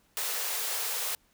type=high-pass noise; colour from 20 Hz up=white; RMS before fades=-32 dBFS; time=0.17-1.15 s; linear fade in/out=0 ms; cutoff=390 Hz; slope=96 dB/octave; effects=pink hiss -67 dBFS RMS until 1.33 s